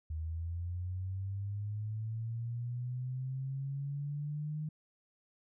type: linear sweep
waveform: sine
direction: up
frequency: 77.78 to 154.3 Hz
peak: -35 dBFS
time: 0.1-4.69 s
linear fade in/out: 5 ms
effects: none